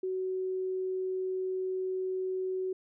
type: tone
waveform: sine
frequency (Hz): 374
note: F#4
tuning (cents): +19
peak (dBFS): -30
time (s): 0.03-2.73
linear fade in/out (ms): 5
effects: none